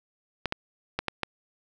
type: clicks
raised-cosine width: 0.3 ms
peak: -11 dBFS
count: 5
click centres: 0.457 / 0.524 / 0.99 / 1.083 / 1.233 s
effects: none